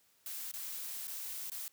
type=noise with dropouts; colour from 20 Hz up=blue; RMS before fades=-42 dBFS; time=0.26-1.68 s; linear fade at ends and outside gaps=1 ms; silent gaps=0.515-0.538 / 1.072-1.079 / 1.499-1.518 s; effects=white hiss -70 dBFS RMS until 1.72 s + high-pass 60 Hz 12 dB/octave